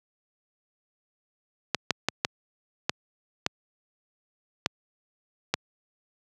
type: clicks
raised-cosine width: 0.2 ms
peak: -5 dBFS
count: 8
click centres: 1.747 / 1.907 / 2.086 / 2.249 / 2.895 / 3.464 / 4.661 / 5.54 s
effects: high-pass 100 Hz 12 dB/octave